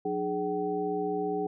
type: tone cluster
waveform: sine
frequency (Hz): 181.4 / 303.3 / 418.1 / 760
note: F#3 / D#4 / G#4 / F#5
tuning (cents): -34 / -44 / +12 / +46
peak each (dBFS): -38 / -35 / -30 / -34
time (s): 0.05-1.47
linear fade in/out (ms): 5
effects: none